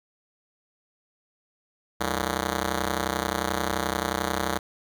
5% pulse ring-modulated tone, 130.2 Hz, C3, 8 cents flat, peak -11 dBFS, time 2-4.59 s, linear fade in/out 10 ms, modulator 49.4 Hz, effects none

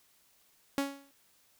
sawtooth tone with exponential decay, 278.1 Hz, C#4, 6 cents sharp, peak -22 dBFS, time 0.78-1.11 s, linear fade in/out 0 ms, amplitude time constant 70 ms, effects white hiss -67 dBFS RMS until 1.59 s

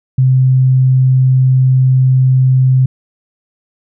sine tone, 130 Hz, C3, 11 cents flat, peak -6 dBFS, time 0.18-2.86 s, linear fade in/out 5 ms, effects none

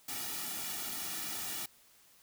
white noise with comb filter, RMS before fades -39 dBFS, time 0.08-1.66 s, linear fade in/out 5 ms, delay 1.9 ms, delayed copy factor -0.75, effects white hiss -63 dBFS RMS until 2.22 s

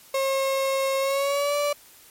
35% pulse tone with pitch glide, 539 to 581 Hz, C#5 to D5, -49 to -19 cents, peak -20 dBFS, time 0.14-1.73 s, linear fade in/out 5 ms, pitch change +130 cents, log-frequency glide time 0.99-1.56 s, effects white hiss -51 dBFS RMS until 2.1 s + MP3 64 kbps

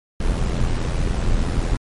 brown noise with amplitude modulation, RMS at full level -17 dBFS, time 0.2-1.77 s, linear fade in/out 5 ms, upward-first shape sine, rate 84.9 Hz, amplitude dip 60%, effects MP3 48 kbps

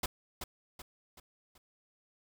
pink noise with echo, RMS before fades -33 dBFS, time 0.03-0.06 s, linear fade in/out 5 ms, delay 380 ms, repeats 4, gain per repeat -7 dB, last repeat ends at 1.58 s, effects none

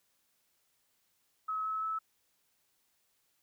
sine tone with pitch steps, 1284 / 1294.4 / 1304.9 Hz, E6 / E6 / E6, -46 / -32 / -18 cents, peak -32 dBFS, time 1.48-1.99 s, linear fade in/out 10 ms, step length 170 ms, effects white hiss -75 dBFS RMS until 3.42 s

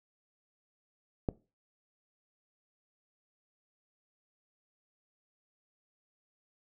click, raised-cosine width 2 ms, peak -16 dBFS, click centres 1.288 s, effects noise-tail reverb RT60 0.3 s tail -20 dB re dry

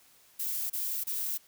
violet noise bursts, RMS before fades -33 dBFS, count 3, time 0.39-1.378 s, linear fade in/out 10 ms, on 310 ms, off 29 ms, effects white hiss -61 dBFS RMS until 1.47 s

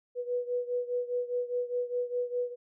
sine beating tone pair, 489 / 493.9 Hz, B4 / B4, -17 / 0 cents, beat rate 4.9 Hz, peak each -31 / -34 dBFS, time 0.15-2.56 s, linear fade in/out 50 ms, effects none

